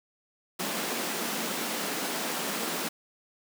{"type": "high-pass noise", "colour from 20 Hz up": "pink", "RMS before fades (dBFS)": -32, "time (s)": [0.59, 2.89], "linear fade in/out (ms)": 10, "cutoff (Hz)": 180, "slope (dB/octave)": 48, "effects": []}